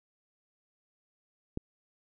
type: click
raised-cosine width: 3 ms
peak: -20 dBFS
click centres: 1.574 s
effects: none